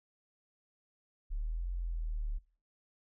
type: linear two-way sweep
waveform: sine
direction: up then down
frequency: 35 to 44.69 to 35.44 Hz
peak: -33 dBFS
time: 1.3-2.39 s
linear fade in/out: 20 ms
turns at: 1.69 s
effects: noise-tail reverb RT60 0.4 s tail -19 dB re dry